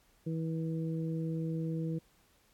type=harmonic tone; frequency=162 Hz; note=E3; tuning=30 cents flat; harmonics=1 / 2 / 3; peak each=-33 / -39 / -43 dBFS; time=0.26-1.99 s; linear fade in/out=10 ms; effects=pink hiss -68 dBFS RMS until 2.53 s + AAC 64 kbps